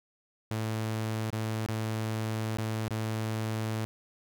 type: tone with dropouts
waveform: sawtooth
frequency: 110 Hz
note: A2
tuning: in tune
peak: -26 dBFS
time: 0.51-3.85 s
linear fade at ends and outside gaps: 0 ms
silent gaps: 1.303-1.327 / 1.662-1.687 / 2.57-2.585 / 2.882-2.907 s
effects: none